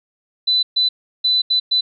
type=tone bursts at uneven times; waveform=sine; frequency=4000 Hz; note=B7; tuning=21 cents sharp; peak=-13 dBFS; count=5; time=0.47-0.63 / 0.76-0.89 / 1.24-1.42 / 1.5-1.6 / 1.71-1.81 s; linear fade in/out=10 ms; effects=none